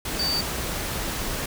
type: tone in noise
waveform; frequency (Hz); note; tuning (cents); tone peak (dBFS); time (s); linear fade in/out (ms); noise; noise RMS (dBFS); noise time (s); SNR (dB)
sine; 4605; D8; -35; -23; 0.19-0.41; 5; pink; -29; 0.05-1.46; +3
effects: none